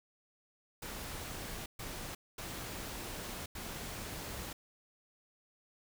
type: noise bursts at uneven times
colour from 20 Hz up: pink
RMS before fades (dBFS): -43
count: 4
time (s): 0.82-1.66 / 1.79-2.15 / 2.38-3.46 / 3.55-4.53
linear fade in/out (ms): 5
effects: none